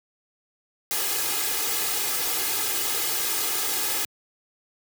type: noise with comb filter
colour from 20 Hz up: white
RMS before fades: -26 dBFS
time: 0.91-4.05 s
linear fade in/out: 0 ms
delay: 2.4 ms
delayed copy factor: +0.95
effects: high-pass 150 Hz 12 dB/octave